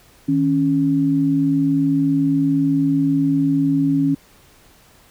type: tone pair together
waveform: sine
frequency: 156.84 / 277 Hz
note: D#3 / C#4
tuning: +14 / -1 cents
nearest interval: minor seventh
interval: 985 cents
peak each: -21 / -15 dBFS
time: 0.28-4.15 s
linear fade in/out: 10 ms
effects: pink hiss -51 dBFS RMS until 5.1 s